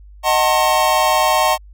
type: chord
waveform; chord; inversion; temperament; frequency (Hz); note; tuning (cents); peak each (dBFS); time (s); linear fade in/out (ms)
square; D# diminished seventh; none; just; 622.3 / 746.7 / 896 / 1075.3; D#5 / F#5 / A5 / C6; 0 / +16 / +31 / +47; -19; 0.23-1.58; 50
effects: added 50 Hz sine -38 dBFS peak until 1.73 s